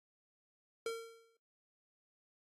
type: tone with exponential decay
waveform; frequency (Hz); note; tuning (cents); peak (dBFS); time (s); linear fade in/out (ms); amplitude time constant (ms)
square; 456.9; A#4; -35; -35; 0.86-1.37; 2; 110
effects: noise-tail reverb RT60 0.5 s tail -26 dB re dry + AAC 32 kbps